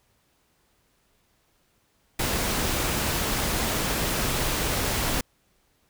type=noise; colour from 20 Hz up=pink; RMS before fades=-26 dBFS; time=2.19-5.21 s; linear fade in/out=5 ms; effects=pink hiss -67 dBFS RMS until 5.89 s